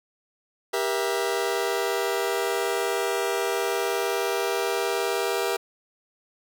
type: chord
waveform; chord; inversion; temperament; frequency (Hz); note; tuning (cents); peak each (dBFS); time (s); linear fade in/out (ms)
sawtooth; E diminished; first; just; 395.6 / 474.7 / 659.3; G4 / Bb4 / E5; +16 / +31 / 0; -23 / -24 / -27; 0.73-5.57; 10
effects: none